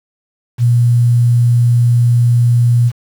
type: tone with quantisation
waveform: sine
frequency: 120 Hz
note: B2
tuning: 49 cents flat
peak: -7 dBFS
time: 0.58-2.92 s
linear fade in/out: 50 ms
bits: 6
effects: none